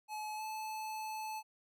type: tone with pitch glide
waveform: square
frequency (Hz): 855 to 868.4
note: A5 to A5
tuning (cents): -50 to -23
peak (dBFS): -40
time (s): 0.08-1.43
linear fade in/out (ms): 50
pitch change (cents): +27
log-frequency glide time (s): 0.36-0.42
effects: none